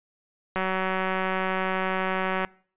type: click train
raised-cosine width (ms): 0.5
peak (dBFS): -12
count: 356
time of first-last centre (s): 0.56-2.448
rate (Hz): 188
effects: noise-tail reverb RT60 0.5 s tail -24 dB re dry + resampled to 8000 Hz